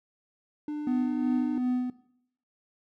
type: tone with pitch glide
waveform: triangle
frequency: 298.5 to 302.7 Hz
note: D4 to D#4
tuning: +28 to -48 cents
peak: -28 dBFS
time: 0.68-1.58 s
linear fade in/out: 2 ms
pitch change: +24 cents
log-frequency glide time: 0.88-1.2 s
type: tone with tremolo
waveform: triangle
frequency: 250 Hz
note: B3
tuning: 21 cents sharp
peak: -22 dBFS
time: 0.87-1.9 s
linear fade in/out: 2 ms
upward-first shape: sine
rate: 2.7 Hz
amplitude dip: 50%
effects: noise-tail reverb RT60 0.7 s tail -17 dB re dry